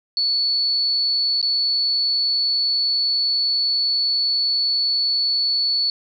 sine tone with dropouts, 4435 Hz, C#8, in tune, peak -17 dBFS, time 0.17-5.9 s, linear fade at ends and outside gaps 1 ms, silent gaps 1.415-1.427 s, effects none

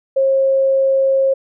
sine tone, 538 Hz, C5, 48 cents sharp, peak -11 dBFS, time 0.16-1.34 s, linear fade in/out 10 ms, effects none

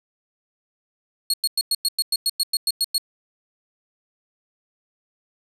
sawtooth tone bursts, 4317 Hz, C#8, 47 cents flat, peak -15 dBFS, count 13, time 1.3-2.981 s, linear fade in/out 2 ms, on 37 ms, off 100 ms, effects resampled to 32000 Hz + 9-bit

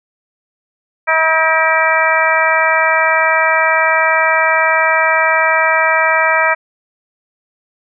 harmonic tone with a mistuned harmonic, 319.9 Hz, D#4, 48 cents sharp, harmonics 2 / 3 / 4 / 5 / 6 / 7, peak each -17 / -17 / -17 / -17 / -17 / -17 dBFS, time 1.07-6.55 s, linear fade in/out 20 ms, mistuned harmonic 7, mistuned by +68 cents, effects none

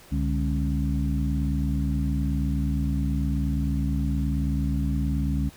harmonic tone with a mistuned harmonic, 68.8 Hz, C#2, 12 cents flat, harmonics 1 / 2 / 3 / 4, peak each -25 / -28 / -30 / -31 dBFS, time 0.11-5.5 s, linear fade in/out 20 ms, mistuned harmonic 2, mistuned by +120 cents, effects pink hiss -50 dBFS RMS until 5.56 s

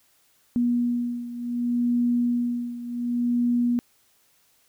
sine beating tone pair, 240.8 / 241.47 Hz, B3 / B3, -44 / -39 cents, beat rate 0.67 Hz, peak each -23 / -27 dBFS, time 0.56-3.79 s, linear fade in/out 0 ms, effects white hiss -63 dBFS RMS until 4.68 s

